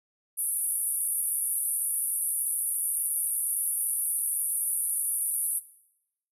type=band-pass noise; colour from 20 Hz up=pink; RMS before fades=-29 dBFS; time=0.37-5.6 s; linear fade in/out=20 ms; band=9400 to 12000 Hz; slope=96 dB/octave; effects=noise-tail reverb RT60 0.8 s tail -17 dB re dry